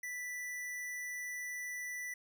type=tone; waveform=square; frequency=1975.5 Hz; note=B6; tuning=in tune; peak=-40 dBFS; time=0.03-2.14 s; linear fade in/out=5 ms; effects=none